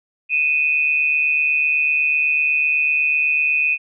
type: tone pair together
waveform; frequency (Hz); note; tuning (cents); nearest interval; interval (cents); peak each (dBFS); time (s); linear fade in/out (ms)
sine; 2489 / 2637; D#7 / E7; 0 / 0; minor second; 100; -16 / -21; 0.29-3.78; 50
effects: none